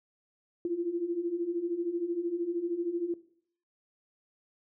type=beating tone pair; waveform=sine; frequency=334.7 / 347.7 Hz; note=E4 / F4; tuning=+26 / -8 cents; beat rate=13 Hz; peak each=-34 / -30 dBFS; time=0.65-3.14 s; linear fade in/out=2 ms; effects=noise-tail reverb RT60 0.6 s tail -17 dB re dry